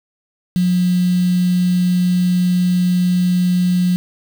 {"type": "tone with quantisation", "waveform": "sine", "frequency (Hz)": 179.8, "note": "F#3", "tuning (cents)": -49, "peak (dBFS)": -12, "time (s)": [0.56, 3.96], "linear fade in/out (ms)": 0, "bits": 5, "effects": []}